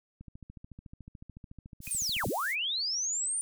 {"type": "click train", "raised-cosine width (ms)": 5, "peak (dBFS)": -34, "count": 29, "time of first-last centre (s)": [0.21, 2.239], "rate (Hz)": 13.8}
{"type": "high-pass noise", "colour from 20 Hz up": "pink", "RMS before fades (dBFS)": -43, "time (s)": [1.81, 2.56], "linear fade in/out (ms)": 50, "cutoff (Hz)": 8500, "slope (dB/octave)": 12}
{"type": "tone with exponential decay", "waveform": "triangle", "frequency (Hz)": 2489, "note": "D#7", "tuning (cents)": 0, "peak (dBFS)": -34, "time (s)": [1.87, 1.97], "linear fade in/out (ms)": 0, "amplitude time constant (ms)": 20}
{"type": "linear two-way sweep", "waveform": "sine", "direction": "down then up", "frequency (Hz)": [9240, 58.5, 9240], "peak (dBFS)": -29, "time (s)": [1.91, 3.41], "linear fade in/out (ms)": 0, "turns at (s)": 2.27}
{"effects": []}